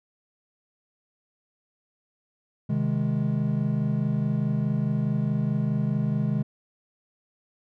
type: chord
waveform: triangle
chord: Ab major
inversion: first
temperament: equal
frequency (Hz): 130.81 / 155.56 / 207.7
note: C3 / Eb3 / Ab3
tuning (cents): 0 / 0 / 0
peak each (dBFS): -25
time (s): 2.69-6.43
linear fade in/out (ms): 10
effects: none